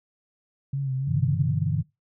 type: tone with vibrato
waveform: sine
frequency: 134.8 Hz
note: C#3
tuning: 48 cents flat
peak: -24 dBFS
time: 0.73-1.5 s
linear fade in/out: 5 ms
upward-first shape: sine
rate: 3.5 Hz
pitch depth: 58 cents each way
type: chord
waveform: sine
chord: E minor seventh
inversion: first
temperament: equal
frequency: 98 / 123.47 / 146.83 / 164.81 Hz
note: G2 / B2 / D3 / E3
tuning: 0 / 0 / 0 / 0 cents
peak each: -28 / -30 / -25 / -29 dBFS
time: 1.07-1.83 s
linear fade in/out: 20 ms
effects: noise-tail reverb RT60 0.2 s tail -20 dB re dry